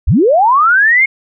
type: linear sweep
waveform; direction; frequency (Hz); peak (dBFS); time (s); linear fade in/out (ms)
sine; up; 36.71 to 2187; -6; 0.07-1.06; 10
effects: none